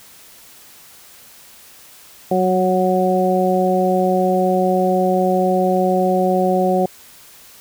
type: harmonic tone with a mistuned harmonic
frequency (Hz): 184.4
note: F#3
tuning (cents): -6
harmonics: 1 / 2 / 3 / 4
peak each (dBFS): -19 / -19 / -19 / -19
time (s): 2.31-6.86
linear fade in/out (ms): 5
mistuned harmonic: 1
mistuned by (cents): +16
effects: white hiss -44 dBFS RMS until 7.6 s